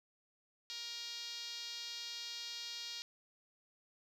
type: tone with band-pass filter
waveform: 5% pulse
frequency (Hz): 469.9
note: A#4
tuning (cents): +14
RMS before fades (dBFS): -45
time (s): 0.7-3.02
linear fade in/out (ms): 0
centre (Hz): 4300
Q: 2
effects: none